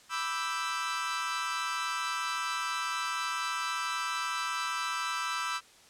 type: chord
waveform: sawtooth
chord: E minor seventh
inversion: second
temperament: equal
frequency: 987.8 / 1174.7 / 1318.5 / 1568 Hz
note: B5 / D6 / E6 / G6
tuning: 0 / 0 / 0 / 0 cents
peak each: -34 / -35 / -30 / -35 dBFS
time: 0.09-5.61 s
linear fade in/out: 50 ms
effects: white hiss -57 dBFS RMS until 5.89 s + low-pass 8000 Hz 12 dB/octave